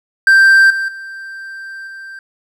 triangle tone with level steps, 1571 Hz, G6, 3 cents sharp, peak -3 / -14 / -25 / -27 dBFS, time 0.27-2.19 s, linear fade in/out 2 ms, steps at 0.7 / 0.88 / 1.87 s, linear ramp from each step 5 ms, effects none

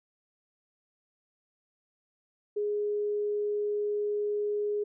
sine tone, 415.3 Hz, G#4, in tune, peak -27 dBFS, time 2.56-4.84 s, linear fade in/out 10 ms, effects none

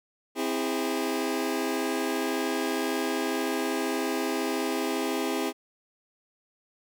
sawtooth chord, C augmented, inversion none, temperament just, 261.6 / 327 / 408.8 Hz, C4 / E4 / G#4, 0 / -14 / -27 cents, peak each -27 dBFS, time 0.35-5.53 s, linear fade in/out 50 ms, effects none

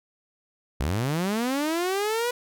sawtooth linear sweep, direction up, 58.27 to 493.9 Hz, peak -20 dBFS, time 0.8-2.31 s, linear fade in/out 5 ms, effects none

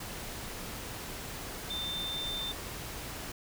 sine tone in noise, 3580 Hz, A7, 29 cents sharp, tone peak -34 dBFS, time 1.7-2.52 s, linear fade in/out 5 ms, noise pink, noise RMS -41 dBFS, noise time 0-3.32 s, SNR +4 dB, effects none

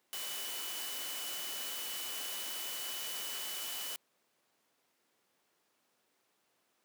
sine tone in noise, 2977 Hz, F#7, 10 cents sharp, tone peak -44 dBFS, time 0.13-3.96 s, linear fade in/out 0 ms, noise white, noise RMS -41 dBFS, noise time 0.13-3.96 s, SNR -6 dB, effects pink hiss -75 dBFS RMS until 6.84 s + high-pass 300 Hz 12 dB/octave

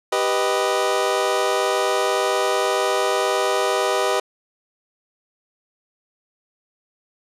25% pulse chord, G augmented, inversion none, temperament equal, 392 / 493.9 / 622.3 Hz, G4 / B4 / D#5, 0 / 0 / 0 cents, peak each -19 dBFS, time 0.12-4.2 s, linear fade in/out 5 ms, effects low-pass 10000 Hz 12 dB/octave

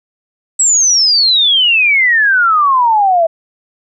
sine exponential sweep, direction down, 7902 to 643 Hz, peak -7 dBFS, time 0.59-3.27 s, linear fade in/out 10 ms, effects none

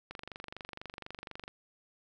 click train, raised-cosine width 0.3 ms, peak -26 dBFS, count 34, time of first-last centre 0.11-1.479 s, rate 24.1 Hz, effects none

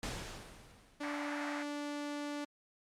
pink noise with exponential decay, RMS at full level -38 dBFS, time 0.03-1.46 s, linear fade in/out 1 ms, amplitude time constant 310 ms
sawtooth tone, 291.6 Hz, D4, 12 cents flat, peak -34 dBFS, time 1-2.45 s, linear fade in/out 10 ms
white band-pass noise, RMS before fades -44 dBFS, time 1.03-1.63 s, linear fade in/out 5 ms, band 640 to 2200 Hz, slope 48 dB/octave
effects low-pass 8000 Hz 12 dB/octave + Opus 48 kbps

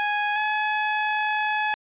20% pulse tone pair in turn, 830.6 / 849.5 Hz, G#5 / G#5, 0 / +39 cents, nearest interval unison, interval 39 cents, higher second, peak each -17 dBFS, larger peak neither, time 0-0.36 / 0.36-1.74 s, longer second, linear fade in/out 0 ms, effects resampled to 8000 Hz

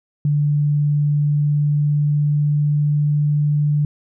sine tone with pitch glide, 146.83 to 147.77 Hz, D3 to D3, 0 to +11 cents, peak -14 dBFS, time 0.25-3.85 s, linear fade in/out 2 ms, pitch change +11 cents, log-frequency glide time 1.03-3.24 s, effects none

